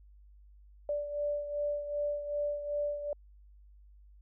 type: beating tone pair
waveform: sine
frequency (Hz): 584 / 586.6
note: D5 / D5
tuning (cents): -10 / -2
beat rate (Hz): 2.6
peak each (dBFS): -32 / -39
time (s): 0.89-3.13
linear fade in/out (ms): 2
effects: added 50 Hz sine -54 dBFS peak until 4.21 s